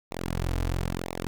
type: tone with flanger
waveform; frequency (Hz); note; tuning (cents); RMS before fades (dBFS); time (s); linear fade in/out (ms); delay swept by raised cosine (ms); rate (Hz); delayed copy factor
sawtooth; 43.65; F1; 0; -30; 0.11-1.27; 0; 0.63 to 5.43; 1; -1
effects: none